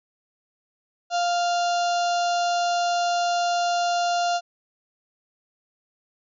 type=harmonic tone; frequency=698.5 Hz; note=F5; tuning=in tune; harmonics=1 / 2 / 4 / 5 / 6 / 7 / 8 / 9 / 10; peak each=-21 / -31 / -35 / -39 / -35 / -41 / -39 / -41 / -43 dBFS; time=1.1-4.41 s; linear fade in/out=50 ms; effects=none